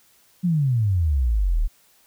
sine exponential sweep, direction down, 185 to 34.65 Hz, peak -17 dBFS, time 0.43-1.68 s, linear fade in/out 20 ms, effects white hiss -58 dBFS RMS until 2.06 s

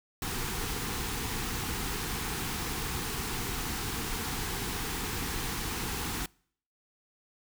pink band-stop noise, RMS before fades -34 dBFS, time 0.22-6.26 s, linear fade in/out 2 ms, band 490 to 720 Hz, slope 96 dB/octave, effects noise-tail reverb RT60 0.6 s tail -26 dB re dry

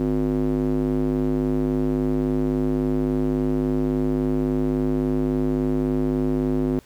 square tone with band-pass filter, 51.8 Hz, G#1, 4 cents flat, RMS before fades -22 dBFS, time 0-6.79 s, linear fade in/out 0 ms, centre 300 Hz, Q 3.1, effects pink hiss -54 dBFS RMS until 6.85 s

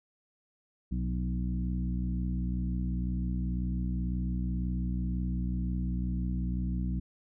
harmonic tone with a mistuned harmonic, 62 Hz, B1, 7 cents sharp, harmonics 1 / 2 / 3 / 4 / 5, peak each -31 / -38 / -34 / -41 / -45 dBFS, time 0.91-7 s, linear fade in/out 10 ms, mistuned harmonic 3, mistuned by -35 cents, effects none

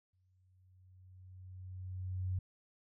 sine tone with exponential growth, 92.5 Hz, F#2, in tune, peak -32 dBFS, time 0.13-2.39 s, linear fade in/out 5 ms, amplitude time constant 490 ms, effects none

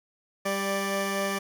15% pulse tone pair together, 197.3 / 587.8 Hz, G3 / D5, +11 / +1 cents, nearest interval octave + perfect fifth, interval 1890 cents, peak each -23 dBFS, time 0.45-1.39 s, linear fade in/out 10 ms, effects none

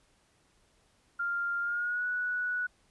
sine tone with pitch glide, 1396.9 to 1473.1 Hz, F6 to F#6, 0 to -8 cents, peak -29 dBFS, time 1.19-2.67 s, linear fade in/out 10 ms, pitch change +92 cents, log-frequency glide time 1.61-2.06 s, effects pink hiss -68 dBFS RMS until 2.9 s + resampled to 24000 Hz

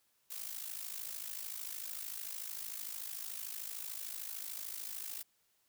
blue noise with amplitude modulation, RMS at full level -40 dBFS, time 0.3-5.23 s, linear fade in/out 10 ms, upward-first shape sine, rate 53.4 Hz, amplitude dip 75%, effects white hiss -75 dBFS RMS until 5.68 s

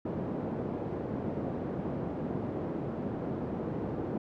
pink band-pass noise, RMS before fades -35 dBFS, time 0.05-4.18 s, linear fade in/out 5 ms, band 160 to 490 Hz, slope 12 dB/octave, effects none

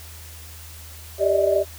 sine tone cluster, 393 / 583 / 606 / 640 Hz, G4 / D5 / D#5 / D#5, +4 / -13 / -46 / +49 cents, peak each -22 dBFS, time 1.18-1.65 s, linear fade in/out 50 ms, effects added 80 Hz sine -40 dBFS peak until 1.78 s + white hiss -43 dBFS RMS until 1.78 s

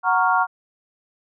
sine chord, Gb major seventh, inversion none, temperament equal, 740 / 932.3 / 1108.7 / 1396.9 Hz, Gb5 / Bb5 / Db6 / F6, 0 / 0 / 0 / 0 cents, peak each -21 dBFS, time 0.03-0.47 s, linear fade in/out 50 ms, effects none

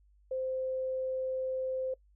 sine tone, 520 Hz, C5, 11 cents flat, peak -31 dBFS, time 0.31-1.94 s, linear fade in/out 5 ms, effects noise-tail reverb RT60 0.1 s tail -22 dB re dry + added 50 Hz sine -61 dBFS peak until 2.15 s

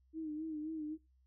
sine tone with vibrato, 311.1 Hz, D#4, in tune, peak -38 dBFS, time 0.13-0.98 s, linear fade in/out 50 ms, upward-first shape sine, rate 3.8 Hz, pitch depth 61 cents each way, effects noise-tail reverb RT60 0.2 s tail -18 dB re dry + added 64 Hz sine -67 dBFS peak until 1.26 s

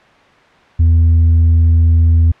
sine tone with tanh clipping, 82.41 Hz, E2, in tune, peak -7 dBFS, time 0.79-2.32 s, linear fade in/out 10 ms, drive 2 dB, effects white hiss -45 dBFS RMS until 2.4 s + low-pass 2000 Hz 12 dB/octave

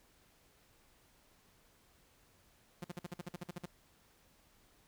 sawtooth tone bursts, 175.9 Hz, F3, 13 cents sharp, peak -36 dBFS, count 12, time 2.82-3.657 s, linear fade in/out 5 ms, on 23 ms, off 51 ms, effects pink hiss -68 dBFS RMS until 4.87 s

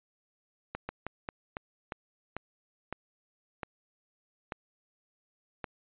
slowing click train, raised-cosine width 0.5 ms, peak -20 dBFS, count 11, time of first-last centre 0.75-5.642 s, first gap 140 ms, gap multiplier 1.26, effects resampled to 8000 Hz

